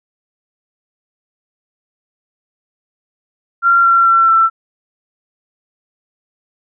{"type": "tone with pitch steps", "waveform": "sine", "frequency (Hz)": [1378, 1364.5, 1351.2, 1338], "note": ["F6", "F6", "E6", "E6"], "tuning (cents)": [-24, -41, 42, 25], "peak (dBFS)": -7, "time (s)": [3.62, 4.5], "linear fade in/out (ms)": 50, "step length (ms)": 220, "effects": []}